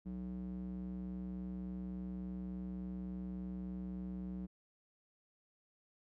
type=tone with band-pass filter; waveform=square; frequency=61.74 Hz; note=B1; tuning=in tune; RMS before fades=-43 dBFS; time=0.05-4.47 s; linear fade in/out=20 ms; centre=210 Hz; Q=3.2; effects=none